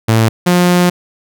sawtooth tone pair in turn, 111.9 / 177.63 Hz, A2 / F3, +30 / +30 cents, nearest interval minor sixth, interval 800 cents, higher second, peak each -4 dBFS, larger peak neither, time 0.08-0.29 / 0.46-0.9 s, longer second, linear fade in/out 10 ms, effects none

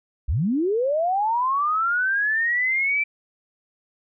sine linear sweep, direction up, 48.98 to 2346 Hz, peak -19 dBFS, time 0.28-3.04 s, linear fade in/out 10 ms, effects none

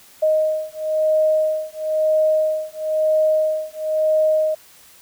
sine beating tone pair, 622.3 / 623.3 Hz, D#5 / D#5, 0 / +3 cents, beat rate 1 Hz, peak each -19 dBFS, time 0.22-4.55 s, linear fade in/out 10 ms, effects white hiss -48 dBFS RMS until 5.01 s

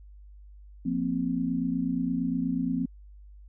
sine chord, F suspended fourth, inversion none, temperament equal, 174.61 / 233.1 / 261.6 Hz, F3 / Bb3 / C4, 0 / 0 / 0 cents, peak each -31 / -31 / -28 dBFS, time 0.85-2.86 s, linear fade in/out 10 ms, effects added 50 Hz sine -46 dBFS peak until 3.48 s

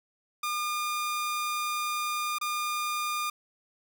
sawtooth tone with dropouts, 1210 Hz, D#6, 49 cents flat, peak -25 dBFS, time 0.43-3.3 s, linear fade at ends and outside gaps 5 ms, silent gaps 2.385-2.412 s, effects none

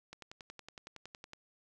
click train, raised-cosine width 0.2 ms, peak -30 dBFS, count 14, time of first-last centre 0.13-1.334 s, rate 10.8 Hz, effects none

